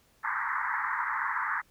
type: band-pass noise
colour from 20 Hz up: pink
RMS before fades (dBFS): -31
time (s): 0.23-1.62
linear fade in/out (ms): 20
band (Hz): 880 to 2000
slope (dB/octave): 96
effects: pink hiss -65 dBFS RMS until 1.7 s